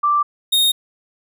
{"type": "tone pair in turn", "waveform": ["sine", "45% pulse"], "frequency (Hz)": [1174.7, 3709], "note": ["D6", "A#7"], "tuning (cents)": [0, -9], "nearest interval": "octave + minor sixth", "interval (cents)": 1991, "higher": "second", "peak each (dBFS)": -13, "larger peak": "neither", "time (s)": [[0.03, 0.23], [0.52, 0.72]], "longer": "neither", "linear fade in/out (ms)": 10, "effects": []}